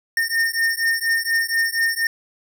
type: beating tone pair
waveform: square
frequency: 1823 / 1827.2 Hz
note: A#6 / A#6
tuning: -39 / -35 cents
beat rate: 4.2 Hz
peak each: -22 dBFS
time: 0.17-2.07 s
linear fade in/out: 2 ms
effects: none